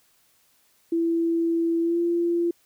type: tone with pitch glide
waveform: sine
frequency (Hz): 333.4 to 342.4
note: E4 to F4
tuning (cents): +20 to -34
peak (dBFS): -20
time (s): 0.92-2.51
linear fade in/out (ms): 5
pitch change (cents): +46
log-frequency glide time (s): 1.81-1.99
effects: white hiss -63 dBFS RMS until 2.65 s